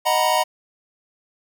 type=chord; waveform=square; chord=B major seventh; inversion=first; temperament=equal; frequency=622.3 / 740 / 932.3 / 987.8 Hz; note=D#5 / F#5 / A#5 / B5; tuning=0 / 0 / 0 / 0 cents; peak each=-23 dBFS; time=0.05-0.44 s; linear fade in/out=20 ms; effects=none